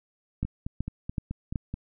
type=two click trains; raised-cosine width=5 ms; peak=-20 / -16 dBFS; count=7 / 4; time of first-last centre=0.45-1.74 / 0.43-1.558 s; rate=4.65 / 2.66 Hz; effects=none

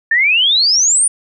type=exponential sweep; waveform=sine; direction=up; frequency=1760 to 9640 Hz; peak=-9 dBFS; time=0.11-1.08 s; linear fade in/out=5 ms; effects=none

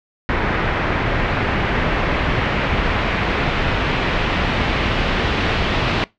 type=noise with low-pass filter sweep; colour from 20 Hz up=pink; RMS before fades=-19 dBFS; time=0.29-6.04 s; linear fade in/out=0 ms; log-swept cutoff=2000 to 3200 Hz; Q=1.2; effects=noise-tail reverb RT60 0.2 s tail -22 dB re dry + low-pass 5000 Hz 12 dB/octave

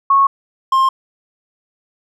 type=tone pair in turn; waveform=sine / triangle; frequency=1100 / 1060.8 Hz; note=C#6 / C6; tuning=-14 / +23 cents; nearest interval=minor second; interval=63 cents; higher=first; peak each=-8 dBFS; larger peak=neither; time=0.1-0.27 / 0.72-0.89 s; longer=neither; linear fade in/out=5 ms; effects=none

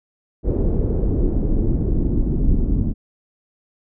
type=noise with low-pass filter sweep; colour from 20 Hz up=brown; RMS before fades=-18 dBFS; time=0.43-2.94 s; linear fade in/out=50 ms; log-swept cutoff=440 to 260 Hz; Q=2.1; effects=none

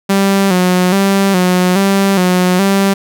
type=tone with vibrato; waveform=sawtooth; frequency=188.7 Hz; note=F#3; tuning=34 cents sharp; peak=-5 dBFS; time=0.09-2.94 s; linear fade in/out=10 ms; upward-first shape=square; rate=1.2 Hz; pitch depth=68 cents each way; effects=none

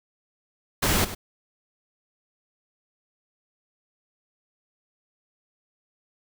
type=noise with echo; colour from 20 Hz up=pink; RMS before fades=-22 dBFS; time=0.82-1.05 s; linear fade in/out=10 ms; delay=100 ms; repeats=1; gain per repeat=-13 dB; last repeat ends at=1.15 s; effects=none

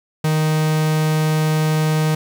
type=tone; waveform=45% pulse; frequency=155.56 Hz; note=D#3; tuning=in tune; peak=-15 dBFS; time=0.24-2.15 s; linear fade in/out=5 ms; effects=9-bit

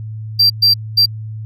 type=tone bursts at uneven times; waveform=triangle; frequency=4711 Hz; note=D8; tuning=5 cents sharp; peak=-6 dBFS; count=3; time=0.39-0.5 / 0.62-0.74 / 0.97-1.06 s; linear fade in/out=10 ms; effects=added 109 Hz sine -24 dBFS peak until 1.45 s

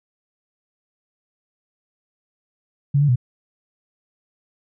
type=tone with pitch steps; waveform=sine; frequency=141.4 / 145.8 / 123.5 Hz; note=C#3 / D3 / B2; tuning=+35 / -12 / 0 cents; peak=-13 dBFS; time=2.94-3.159 s; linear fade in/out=10 ms; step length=73 ms; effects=none

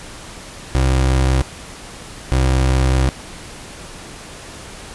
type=tone pair in turn; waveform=30% pulse; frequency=65.41 / 65.13 Hz; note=C2 / C2; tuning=0 / -7 cents; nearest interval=unison; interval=7 cents; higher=first; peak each=-10 dBFS; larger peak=neither; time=0.75-1.42 / 2.32-3.09 s; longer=second; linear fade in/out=0 ms; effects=pink hiss -35 dBFS RMS until 4.94 s + resampled to 24000 Hz

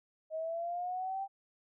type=linear sweep; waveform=sine; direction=up; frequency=627 to 789 Hz; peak=-34 dBFS; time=0.3-1.28 s; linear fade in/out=50 ms; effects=none

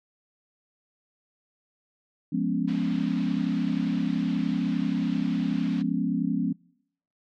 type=chord; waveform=sine; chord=C# dominant seventh; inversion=first; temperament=equal; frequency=174.61 / 207.7 / 246.9 / 277.2 Hz; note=E#3 / G#3 / B3 / C#4; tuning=0 / 0 / 0 / 0 cents; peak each=-29 dBFS; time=2.32-6.53 s; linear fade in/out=10 ms
type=low-pass noise; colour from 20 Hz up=white; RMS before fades=-46 dBFS; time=2.67-5.83 s; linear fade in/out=20 ms; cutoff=3800 Hz; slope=24 dB/octave
effects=noise-tail reverb RT60 0.7 s tail -25 dB re dry

